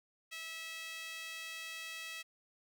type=tone with high-pass filter; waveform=sawtooth; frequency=650 Hz; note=E5; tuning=24 cents flat; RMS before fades=-45 dBFS; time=0.31-2.23 s; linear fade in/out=20 ms; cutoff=2400 Hz; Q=2.2; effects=none